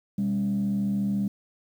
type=tone with frequency modulation; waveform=sine; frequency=200 Hz; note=G3; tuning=35 cents sharp; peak=-22 dBFS; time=0.18-1.28 s; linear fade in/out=5 ms; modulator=74 Hz; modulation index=0.46; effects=tanh soft clip ceiling -19 dBFS + 9-bit